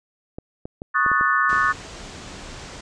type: clicks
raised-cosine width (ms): 2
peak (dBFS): -19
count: 7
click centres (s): 0.385 / 0.655 / 0.819 / 1.063 / 1.116 / 1.211 / 1.53
type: chord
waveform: sine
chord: D# half-diminished seventh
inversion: third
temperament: equal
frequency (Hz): 1108.7 / 1244.5 / 1480 / 1760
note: C#6 / D#6 / F#6 / A6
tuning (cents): 0 / 0 / 0 / 0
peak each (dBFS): -22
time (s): 0.94-1.73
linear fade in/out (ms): 20
type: low-pass noise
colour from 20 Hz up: pink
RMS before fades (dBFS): -38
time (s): 1.49-2.81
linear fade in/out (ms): 5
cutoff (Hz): 8100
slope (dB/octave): 48
effects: none